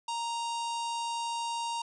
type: harmonic tone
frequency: 932.3 Hz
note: A#5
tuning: in tune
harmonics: 1 / 3 / 4 / 5 / 6 / 7 / 8 / 9 / 10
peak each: -32 / -42 / -44 / -46 / -48 / -49 / -50 / -51 / -52 dBFS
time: 0.08-1.82 s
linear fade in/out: 5 ms
effects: none